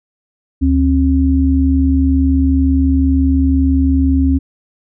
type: tone pair together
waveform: sine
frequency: 74.1 / 268 Hz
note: D2 / C4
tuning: +16 / +42 cents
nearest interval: octave + minor seventh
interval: 2226 cents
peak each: -12 dBFS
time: 0.61-4.39 s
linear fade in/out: 20 ms
effects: none